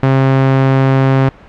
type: tone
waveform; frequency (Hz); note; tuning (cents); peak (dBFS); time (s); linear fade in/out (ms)
sawtooth; 133.8; C3; +39; -4; 0.03-1.29; 2
effects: pink hiss -39 dBFS RMS until 1.48 s + low-pass 2000 Hz 12 dB/octave